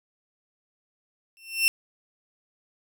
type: tone with exponential growth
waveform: sawtooth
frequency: 2700 Hz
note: E7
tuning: 41 cents sharp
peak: -12 dBFS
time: 1.37-1.68 s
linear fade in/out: 0 ms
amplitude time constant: 67 ms
effects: none